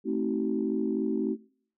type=chord; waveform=sine; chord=A diminished seventh; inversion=none; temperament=just; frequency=220 / 264 / 316.8 / 380.2 Hz; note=A3 / C4 / Eb4 / Gb4; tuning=0 / +16 / +31 / +47 cents; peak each=-31 dBFS; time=0.04-1.37 s; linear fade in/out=50 ms; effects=noise-tail reverb RT60 0.6 s tail -24 dB re dry + tanh soft clip ceiling -15 dBFS